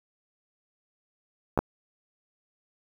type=clicks; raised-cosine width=1 ms; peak=-9 dBFS; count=2; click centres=1.576 / 1.59 s; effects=7-bit